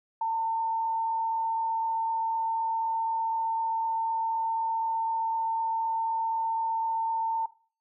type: tone with frequency modulation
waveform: sine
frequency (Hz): 902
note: A5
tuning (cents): +43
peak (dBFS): -25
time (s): 0.21-7.46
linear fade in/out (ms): 5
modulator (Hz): 35.4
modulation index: 0.28
effects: noise-tail reverb RT60 0.4 s tail -18 dB re dry